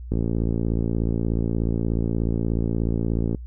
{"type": "click train", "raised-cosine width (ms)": 3, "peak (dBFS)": -11, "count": 184, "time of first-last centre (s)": [0.12, 3.348], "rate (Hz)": 56.7, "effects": ["noise-tail reverb RT60 0.1 s tail -25 dB re dry", "added 60 Hz sine -33 dBFS peak until 3.46 s"]}